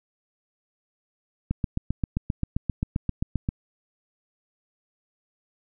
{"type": "click train", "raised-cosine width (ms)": 5, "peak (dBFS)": -12, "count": 16, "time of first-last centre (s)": [1.51, 3.489], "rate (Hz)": 7.58, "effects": []}